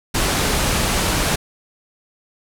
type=low-pass noise; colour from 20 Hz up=pink; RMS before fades=-19 dBFS; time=0.14-1.36 s; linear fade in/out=10 ms; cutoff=12000 Hz; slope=24 dB/octave; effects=none